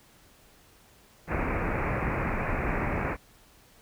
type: low-pass noise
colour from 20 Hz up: pink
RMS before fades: -29 dBFS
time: 1.27-3.17 s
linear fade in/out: 50 ms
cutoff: 2500 Hz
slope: 96 dB/octave
effects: pink hiss -58 dBFS RMS until 3.81 s